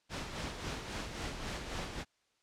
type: noise with tremolo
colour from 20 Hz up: pink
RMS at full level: -38 dBFS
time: 0.09-2.05 s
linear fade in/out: 50 ms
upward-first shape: sine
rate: 3.7 Hz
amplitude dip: 50%
effects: white hiss -75 dBFS RMS until 2.42 s + low-pass 6000 Hz 12 dB/octave